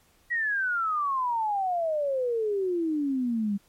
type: exponential sweep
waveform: sine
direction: down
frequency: 1935 to 196 Hz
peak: -24 dBFS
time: 0.3-3.58 s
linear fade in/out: 20 ms
effects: pink hiss -63 dBFS RMS until 3.68 s + MP3 64 kbps